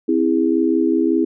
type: chord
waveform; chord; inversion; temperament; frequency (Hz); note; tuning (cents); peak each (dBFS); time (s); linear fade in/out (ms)
sine; C augmented; none; just; 261.6 / 327 / 408.8; C4 / E4 / G#4; 0 / -14 / -27; -19 / -16 / -21; 0.08-1.25; 10
effects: none